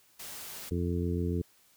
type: noise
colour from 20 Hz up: white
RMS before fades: -43 dBFS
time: 0.19-0.7 s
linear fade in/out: 10 ms
type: harmonic tone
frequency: 87 Hz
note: F2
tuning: 6 cents flat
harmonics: 1 / 2 / 3 / 4 / 5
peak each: -31 / -34 / -36 / -37 / -38 dBFS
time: 0.71-1.42 s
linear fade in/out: 5 ms
effects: white hiss -64 dBFS RMS until 1.76 s